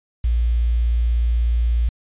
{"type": "tone with quantisation", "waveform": "sine", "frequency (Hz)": 58.27, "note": "A#1", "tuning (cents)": 0, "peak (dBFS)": -15, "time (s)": [0.24, 1.89], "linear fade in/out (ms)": 5, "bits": 7, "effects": ["resampled to 8000 Hz"]}